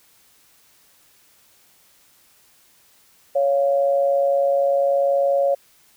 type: tone pair together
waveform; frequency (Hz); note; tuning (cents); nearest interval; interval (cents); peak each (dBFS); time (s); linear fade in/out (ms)
sine; 557 / 697.7; C#5 / F5; +8 / -2; major third; 390; -16 / -24; 3.35-5.55; 10
effects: white hiss -56 dBFS RMS until 5.96 s